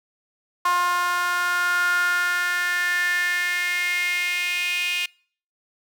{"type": "tone with high-pass filter sweep", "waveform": "sawtooth", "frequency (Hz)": 354.7, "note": "F4", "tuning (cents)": 27, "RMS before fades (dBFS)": -23, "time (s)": [0.65, 5.06], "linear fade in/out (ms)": 5, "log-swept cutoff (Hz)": [1100, 2600], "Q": 6.6, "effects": ["noise-tail reverb RT60 0.5 s tail -26 dB re dry"]}